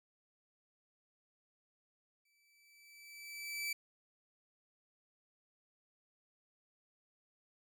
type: tone with exponential growth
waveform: sawtooth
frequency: 2315 Hz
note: D7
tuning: 25 cents flat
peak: -32 dBFS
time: 2.25-3.73 s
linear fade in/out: 5 ms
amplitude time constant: 320 ms
effects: none